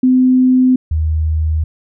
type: tone pair in turn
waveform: sine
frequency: 255.6 / 78.53 Hz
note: C4 / D#2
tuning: -40 / +17 cents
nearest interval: octave + minor sixth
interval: 2043 cents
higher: first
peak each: -7 / -12 dBFS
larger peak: first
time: 0.03-0.76 / 0.91-1.64 s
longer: neither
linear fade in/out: 5 ms
effects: none